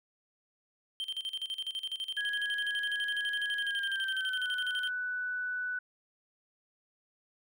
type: tone with tremolo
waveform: triangle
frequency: 3136 Hz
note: G7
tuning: in tune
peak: -31 dBFS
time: 1-4.89 s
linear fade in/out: 0 ms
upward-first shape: square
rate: 12 Hz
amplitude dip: 80%
type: tone with pitch glide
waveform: sine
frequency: 1661.2 to 1488.5 Hz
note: G#6 to F#6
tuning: 0 to +10 cents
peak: -32 dBFS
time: 2.17-5.79 s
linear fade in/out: 5 ms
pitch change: -190 cents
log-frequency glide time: 3.56-4.47 s
effects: none